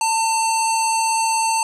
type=tone with low-pass filter; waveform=square; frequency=898 Hz; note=A5; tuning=35 cents sharp; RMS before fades=-19 dBFS; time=0.01-1.63 s; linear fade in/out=2 ms; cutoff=8400 Hz; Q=3.9; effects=none